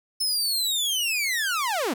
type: linear sweep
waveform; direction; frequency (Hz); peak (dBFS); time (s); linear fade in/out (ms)
sawtooth; down; 5274 to 202; -20; 0.2-1.94; 10
effects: none